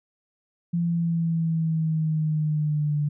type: exponential sweep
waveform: sine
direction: down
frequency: 171.6 to 146.83 Hz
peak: -21 dBFS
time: 0.73-3.09 s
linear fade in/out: 10 ms
effects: none